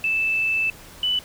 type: tone pair in turn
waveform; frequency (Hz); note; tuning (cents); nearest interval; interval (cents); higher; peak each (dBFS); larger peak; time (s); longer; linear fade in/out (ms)
sine; 2637 / 2984; E7 / F#7; 0 / +14; major second; 214; second; -19; neither; 0.04-0.7 / 1.03-1.19; first; 2
effects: pink hiss -44 dBFS RMS until 1.24 s